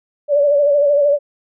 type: tone with vibrato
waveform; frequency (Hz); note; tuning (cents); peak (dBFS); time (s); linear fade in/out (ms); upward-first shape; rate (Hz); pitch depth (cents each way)
sine; 576; D5; -34; -10; 0.28-1.19; 50; sine; 13; 50
effects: none